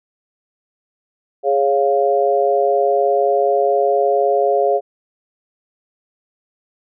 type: chord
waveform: sine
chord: Db major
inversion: second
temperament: equal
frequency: 415.3 / 554.4 / 698.5 Hz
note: Ab4 / Db5 / F5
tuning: 0 / 0 / 0 cents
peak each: -17 dBFS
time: 1.43-4.81 s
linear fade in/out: 50 ms
effects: none